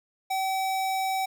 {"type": "tone", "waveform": "square", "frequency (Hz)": 765, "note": "G5", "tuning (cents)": -42, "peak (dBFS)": -26, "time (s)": [0.3, 1.26], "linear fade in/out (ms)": 10, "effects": []}